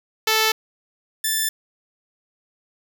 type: tone pair in turn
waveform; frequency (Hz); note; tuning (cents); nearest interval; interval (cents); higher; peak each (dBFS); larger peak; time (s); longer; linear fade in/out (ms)
5% pulse; 439.2 / 1761; A4 / A6; -3 / +1; 2 octaves; 2404; second; -5 / -9; first; 0.27-0.52 / 1.24-1.49; neither; 5
effects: none